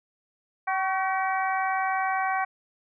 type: harmonic tone with a mistuned harmonic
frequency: 381.4 Hz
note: G4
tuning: 47 cents flat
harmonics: 2 / 3 / 4 / 5 / 6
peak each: -26 / -30 / -32 / -34 / -36 dBFS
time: 0.67-2.45 s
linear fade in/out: 10 ms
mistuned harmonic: 3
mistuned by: -37 cents
effects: none